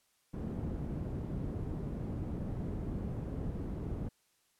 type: low-pass noise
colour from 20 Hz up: white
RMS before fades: -38 dBFS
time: 0.33-4.09 s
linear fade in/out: 10 ms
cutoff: 200 Hz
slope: 12 dB/octave
effects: white hiss -73 dBFS RMS until 4.59 s + low-pass 12000 Hz 12 dB/octave